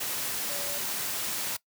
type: tone in noise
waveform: sine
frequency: 574 Hz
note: D5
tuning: 40 cents flat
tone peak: -40 dBFS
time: 0.49-0.79 s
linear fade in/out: 10 ms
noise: white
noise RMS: -32 dBFS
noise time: 0-1.57 s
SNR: -11 dB
effects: noise-tail reverb RT60 0.1 s tail -20 dB re dry + high-pass 100 Hz 12 dB/octave